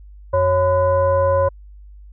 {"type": "tone with frequency modulation", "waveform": "sine", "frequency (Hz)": 550, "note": "C#5", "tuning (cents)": -14, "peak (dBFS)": -13, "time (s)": [0.33, 1.49], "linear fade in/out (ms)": 10, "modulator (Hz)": 460, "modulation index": 0.85, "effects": ["added 50 Hz sine -38 dBFS peak until 2.12 s"]}